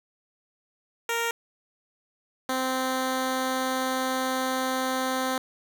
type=tone pair in turn; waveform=10% pulse; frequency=464.7 / 259.8 Hz; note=A#4 / C4; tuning=-5 / -12 cents; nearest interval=minor seventh; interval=1007 cents; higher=first; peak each=-17 dBFS; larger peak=neither; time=1.09-1.31 / 2.49-5.38 s; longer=second; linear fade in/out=2 ms; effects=none